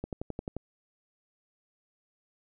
click train, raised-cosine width 2 ms, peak -21 dBFS, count 7, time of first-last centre 0.04-0.566 s, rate 11.4 Hz, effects none

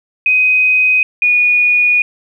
sine tone pair in turn, 2510 / 2456 Hz, D#7 / D#7, +15 / -23 cents, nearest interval unison, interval 38 cents, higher first, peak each -8 dBFS, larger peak neither, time 0.26-1.03 / 1.22-2.02 s, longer second, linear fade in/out 2 ms, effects 8-bit

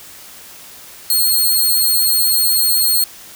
5% pulse tone, 4277 Hz, C8, 37 cents sharp, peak -5 dBFS, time 1.1-3.04 s, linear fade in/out 2 ms, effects white hiss -38 dBFS RMS until 3.35 s

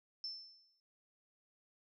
sine tone with exponential decay, 5310 Hz, E8, 12 cents sharp, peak -38 dBFS, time 0.24-0.8 s, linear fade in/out 1 ms, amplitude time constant 120 ms, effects none

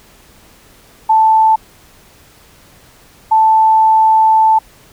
sine tone bursts at uneven times, 880 Hz, A5, in tune, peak -6 dBFS, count 2, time 1.09-1.56 / 3.31-4.59 s, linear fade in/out 10 ms, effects pink hiss -45 dBFS RMS until 4.92 s

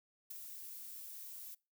violet noise with ADSR envelope, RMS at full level -43 dBFS, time 0.3-1.55 s, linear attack 10 ms, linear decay 12 ms, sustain -6 dB, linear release 10 ms, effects noise-tail reverb RT60 0.3 s tail -24 dB re dry

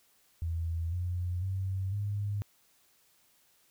sine tone with pitch steps, 83 / 88.96 / 95.34 / 102.18 Hz, E2 / F2 / G2 / G#2, +12 / +32 / -48 / -28 cents, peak -30 dBFS, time 0.42-2.42 s, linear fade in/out 0 ms, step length 500 ms, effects white hiss -67 dBFS RMS until 3.7 s

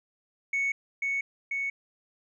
sine tone with echo, 2217 Hz, C#7, in tune, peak -23 dBFS, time 0.53-0.72 s, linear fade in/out 5 ms, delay 490 ms, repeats 2, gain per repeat -2 dB, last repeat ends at 1.7 s, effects tanh soft clip ceiling -23 dBFS

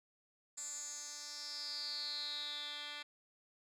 10% pulse tone with band-pass filter sweep, 293.7 Hz, D4, in tune, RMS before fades -44 dBFS, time 0.57-3.03 s, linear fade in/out 10 ms, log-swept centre 7500 to 3000 Hz, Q 8.1, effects none

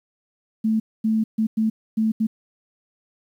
sine tone bursts at uneven times, 220 Hz, A3, in tune, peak -17 dBFS, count 6, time 0.64-0.8 / 1.04-1.24 / 1.38-1.47 / 1.57-1.7 / 1.97-2.12 / 2.2-2.27 s, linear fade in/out 10 ms, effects 9-bit

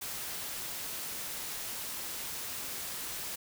white noise, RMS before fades -39 dBFS, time 0.01-3.36 s, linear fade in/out 10 ms, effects none

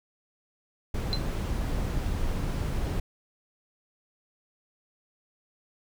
brown noise, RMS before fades -29 dBFS, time 0.94-3 s, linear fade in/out 5 ms
sine tone with exponential decay, 4084 Hz, C8, 43 cents flat, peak -23 dBFS, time 1.13-1.22 s, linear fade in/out 0 ms, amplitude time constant 19 ms
effects none

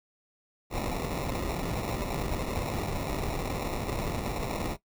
pink noise with sample-and-hold, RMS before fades -32 dBFS, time 0.7-4.77 s, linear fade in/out 50 ms, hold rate 1575 Hz, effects noise-tail reverb RT60 0.1 s tail -17 dB re dry

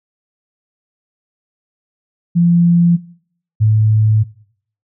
sine tone pair in turn, 172 / 108.35 Hz, F3 / A2, -26 / -26 cents, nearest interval minor sixth, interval 800 cents, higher first, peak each -8 dBFS, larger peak neither, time 2.35-2.97 / 3.6-4.24 s, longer second, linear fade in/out 20 ms, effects noise-tail reverb RT60 0.6 s tail -20 dB re dry

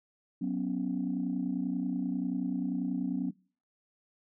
sine chord, F# suspended fourth, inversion none, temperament equal, 185 / 246.9 / 277.2 Hz, F#3 / B3 / C#4, 0 / 0 / 0 cents, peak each -33 dBFS, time 0.41-3.31 s, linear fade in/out 10 ms, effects noise-tail reverb RT60 0.4 s tail -23 dB re dry + tanh soft clip ceiling -22 dBFS

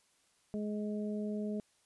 harmonic tone, 210 Hz, G#3, 19 cents sharp, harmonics 1 / 2 / 3, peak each -35 / -41 / -45 dBFS, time 0.54-1.6 s, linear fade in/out 0 ms, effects white hiss -71 dBFS RMS until 1.85 s + resampled to 24000 Hz

